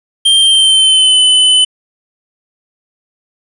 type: tone with pitch glide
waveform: square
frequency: 3171 to 3021 Hz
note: G7 to F#7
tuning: +19 to +35 cents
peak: -6 dBFS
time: 0.25-1.65 s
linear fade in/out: 10 ms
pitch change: -84 cents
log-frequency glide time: 0.38-1.19 s
effects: resampled to 24000 Hz + 7-bit

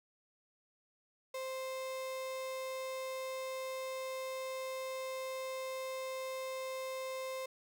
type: tone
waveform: 35% pulse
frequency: 523.3 Hz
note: C5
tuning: in tune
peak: -37 dBFS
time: 1.34-7.46 s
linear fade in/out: 5 ms
effects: none

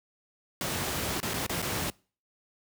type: noise with dropouts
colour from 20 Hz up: pink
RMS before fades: -31 dBFS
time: 0.61-1.9 s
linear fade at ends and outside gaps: 1 ms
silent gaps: 1.202-1.229 / 1.336-1.34 / 1.465-1.495 / 1.619-1.625 s
effects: noise-tail reverb RT60 0.4 s tail -25 dB re dry + high-pass 80 Hz 12 dB/octave

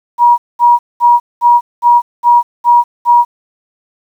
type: tone bursts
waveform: sine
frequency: 957 Hz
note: A#5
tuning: 45 cents sharp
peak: -3 dBFS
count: 8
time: 0.18-3.25 s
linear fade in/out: 50 ms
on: 200 ms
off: 210 ms
effects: 7-bit

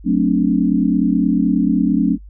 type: chord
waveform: sine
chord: D dominant seventh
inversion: first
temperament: just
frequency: 183.54 / 220.2 / 264.3 / 293.7 Hz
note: F#3 / A3 / C4 / D4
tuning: -14 / +2 / +18 / 0 cents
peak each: -18 dBFS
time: 0.04-2.18 s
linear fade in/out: 50 ms
effects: noise-tail reverb RT60 0.1 s tail -26 dB re dry + added 50 Hz sine -35 dBFS peak until 2.29 s

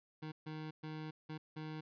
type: tone bursts at uneven times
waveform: 25% pulse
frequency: 155.56 Hz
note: D#3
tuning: in tune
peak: -39 dBFS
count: 5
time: 0.22-0.32 / 0.46-0.71 / 0.83-1.11 / 1.29-1.38 / 1.56-1.81 s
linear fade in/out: 10 ms
effects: resampled to 11025 Hz

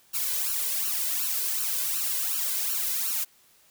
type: noise with flanger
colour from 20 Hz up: blue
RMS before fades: -28 dBFS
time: 0.13-3.25 s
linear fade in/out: 20 ms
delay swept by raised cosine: 0.7 to 2 ms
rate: 2.7 Hz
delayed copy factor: +0.95
effects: white hiss -60 dBFS RMS until 3.7 s

